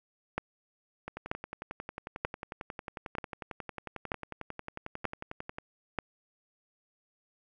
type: two click trains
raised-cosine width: 0.5 ms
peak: -15 / -23 dBFS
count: 7 / 51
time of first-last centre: 0.38-5.987 / 1.08-5.585 s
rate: 1.07 / 11.1 Hz
effects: none